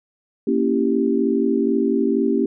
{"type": "chord", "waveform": "sine", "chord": "A# diminished seventh", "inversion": "none", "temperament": "equal", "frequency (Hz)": [233.1, 277.2, 329.6, 392], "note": ["A#3", "C#4", "E4", "G4"], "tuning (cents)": [0, 0, 0, 0], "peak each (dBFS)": [-21, -21, -24, -21], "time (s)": [0.47, 2.46], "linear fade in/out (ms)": 5, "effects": []}